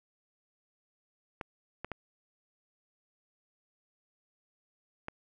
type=clicks; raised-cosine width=0.5 ms; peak=-22 dBFS; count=4; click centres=1.412 / 1.846 / 1.917 / 5.084 s; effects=none